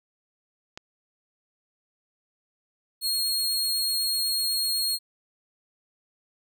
click, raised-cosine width 0.2 ms, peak -20 dBFS, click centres 0.775 s
sawtooth tone, 4277 Hz, C8, 37 cents sharp, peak -21 dBFS, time 3.01-4.99 s, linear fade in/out 50 ms
effects none

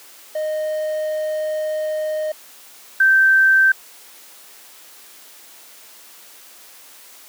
triangle / sine tone pair in turn, 618 / 1557.3 Hz, D#5 / G6, -12 / -12 cents, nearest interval octave + major third, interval 1600 cents, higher second, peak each -18 / -10 dBFS, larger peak second, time 0.35-2.32 / 3-3.72 s, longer first, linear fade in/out 5 ms, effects white hiss -44 dBFS RMS until 7.28 s + high-pass 300 Hz 12 dB/octave

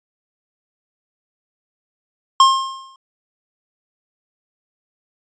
square tone with exponential decay, 1066 Hz, C6, 32 cents sharp, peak -6 dBFS, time 2.4-2.96 s, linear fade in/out 2 ms, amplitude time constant 120 ms, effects resampled to 16000 Hz

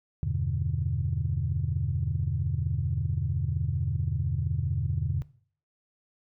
sine chord, E minor seventh, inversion none, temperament equal, 82.41 / 98 / 123.47 / 146.83 Hz, E2 / G2 / B2 / D3, 0 / 0 / 0 / 0 cents, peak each -31 dBFS, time 0.23-5.22 s, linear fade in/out 0 ms, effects noise-tail reverb RT60 0.5 s tail -19 dB re dry + tanh soft clip ceiling -16 dBFS

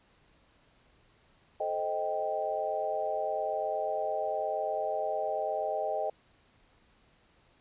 sine chord, A half-diminished seventh, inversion none, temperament equal with one note detuned, 434.7 / 523.3 / 622.3 / 784 Hz, A4 / C5 / Eb5 / G5, -21 / 0 / 0 / 0 cents, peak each -38 / -38 / -32 / -34 dBFS, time 1.6-6.1 s, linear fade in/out 5 ms, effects pink hiss -65 dBFS RMS until 7.6 s + resampled to 8000 Hz

